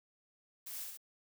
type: noise with echo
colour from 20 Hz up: blue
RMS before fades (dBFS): -45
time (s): 0.66-0.84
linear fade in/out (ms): 10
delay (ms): 67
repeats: 2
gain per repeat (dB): -2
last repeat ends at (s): 0.974
effects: none